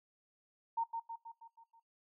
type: tone with echo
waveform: sine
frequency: 917 Hz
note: A#5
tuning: 29 cents flat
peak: -31 dBFS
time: 0.77-0.84 s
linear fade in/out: 10 ms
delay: 160 ms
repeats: 6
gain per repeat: -5 dB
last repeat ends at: 1.8 s
effects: noise-tail reverb RT60 0.5 s tail -24 dB re dry